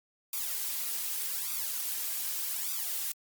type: noise with flanger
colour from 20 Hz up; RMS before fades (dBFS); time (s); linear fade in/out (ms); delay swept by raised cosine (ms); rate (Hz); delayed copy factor
blue; -34; 0.33-3.12; 2; 0.83 to 4.33; 0.84; +0.8
effects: Opus 48 kbps